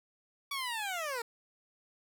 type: linear sweep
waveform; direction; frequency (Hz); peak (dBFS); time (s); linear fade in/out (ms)
15% pulse; down; 1146 to 448.3; -28; 0.51-1.22; 5
effects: none